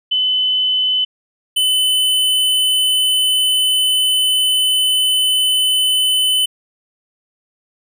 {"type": "tone pair in turn", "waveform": ["sine", "square"], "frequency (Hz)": [3021, 3021], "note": ["F#7", "F#7"], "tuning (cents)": [35, 35], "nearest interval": "unison", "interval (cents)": 0, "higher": "neither", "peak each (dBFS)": -13, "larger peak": "neither", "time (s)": [[0.11, 1.05], [1.56, 6.46]], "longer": "second", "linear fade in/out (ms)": 10, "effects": []}